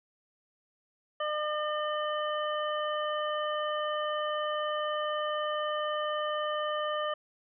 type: harmonic tone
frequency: 604 Hz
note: D5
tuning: 48 cents sharp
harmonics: 1 / 2 / 3 / 5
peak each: -32 / -33 / -40 / -40 dBFS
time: 1.2-7.14 s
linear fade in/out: 5 ms
effects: none